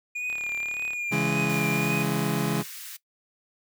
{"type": "tone with vibrato", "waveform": "triangle", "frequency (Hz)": 2436, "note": "D#7", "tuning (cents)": -37, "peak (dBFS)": -26, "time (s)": [0.15, 2.03], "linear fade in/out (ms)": 10, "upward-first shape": "triangle", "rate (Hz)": 1.8, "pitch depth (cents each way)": 44}
{"type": "click train", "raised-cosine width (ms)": 0.3, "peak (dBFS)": -26, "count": 24, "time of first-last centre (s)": [0.3, 0.934], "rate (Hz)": 36.3}
{"type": "chord", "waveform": "30% pulse", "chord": "C# minor", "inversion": "none", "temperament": "just", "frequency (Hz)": [138.59, 166.31, 207.9], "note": ["C#3", "E3", "G#3"], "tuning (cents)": [0, 16, 2], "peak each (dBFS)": -26, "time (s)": [1.11, 2.63], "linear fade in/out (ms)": 20}
{"type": "high-pass noise", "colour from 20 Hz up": "white", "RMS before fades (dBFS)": -40, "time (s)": [1.49, 2.97], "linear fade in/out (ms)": 10, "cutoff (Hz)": 1400, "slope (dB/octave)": 24}
{"effects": ["noise-tail reverb RT60 0.1 s tail -18 dB re dry"]}